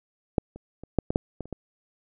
clicks, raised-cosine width 2 ms, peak -7 / -28 / -27 / -7 / -13 / -7 / -19 / -30 / -19 dBFS, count 9, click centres 0.382 / 0.56 / 0.836 / 0.987 / 1.105 / 1.159 / 1.407 / 1.456 / 1.527 s, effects none

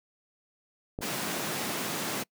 clicks, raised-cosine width 2 ms, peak -20 / -30 dBFS, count 2, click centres 0.989 / 1.008 s
pink high-pass noise, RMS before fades -33 dBFS, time 1.01-2.24 s, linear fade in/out 20 ms, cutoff 150 Hz, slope 24 dB/octave
effects noise-tail reverb RT60 0.1 s tail -26 dB re dry

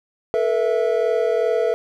triangle chord, A suspended second, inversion none, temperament equal with one note detuned, 440 / 482.6 / 659.3 Hz, A4 / B4 / E5, 0 / -40 / 0 cents, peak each -19 / -19 / -20 dBFS, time 0.34-1.74 s, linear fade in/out 0 ms, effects none

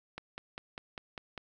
click train, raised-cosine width 0.3 ms, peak -24 dBFS, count 7, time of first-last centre 0.18-1.378 s, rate 5.01 Hz, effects none

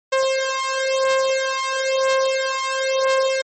sawtooth beating tone pair, 530 / 531 Hz, C5 / C5, +22 / +25 cents, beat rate 1 Hz, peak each -17 dBFS, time 0.12-3.42 s, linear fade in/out 10 ms, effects MP3 32 kbps

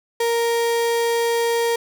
35% pulse tone, 466.2 Hz, A#4, in tune, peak -16 dBFS, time 0.2-1.76 s, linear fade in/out 5 ms, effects none

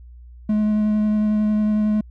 triangle tone with vibrato, 212.4 Hz, G#3, 39 cents sharp, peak -14 dBFS, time 0.49-2.01 s, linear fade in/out 5 ms, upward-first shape sine, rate 11 Hz, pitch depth 10 cents each way, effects added 60 Hz sine -39 dBFS peak until 2.1 s

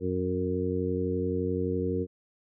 harmonic tone with a mistuned harmonic, 91.7 Hz, F#2, 15 cents flat, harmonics 1 / 2 / 3 / 4 / 5, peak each -33 / -34 / -33 / -33 / -31 dBFS, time 0-2.07 s, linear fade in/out 50 ms, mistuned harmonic 1, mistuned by -24 cents, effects none

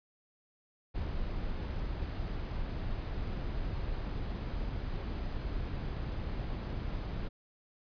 brown noise, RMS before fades -36 dBFS, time 0.94-7.29 s, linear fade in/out 20 ms, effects resampled to 11025 Hz

